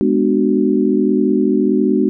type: chord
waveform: sine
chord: G# half-diminished seventh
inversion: none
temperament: just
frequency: 207.7 / 249.2 / 299 / 373.8 Hz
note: G#3 / B3 / D4 / F#4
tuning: 0 / +16 / +31 / +18 cents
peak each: -17 dBFS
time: 0.01-2.09 s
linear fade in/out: 0 ms
effects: none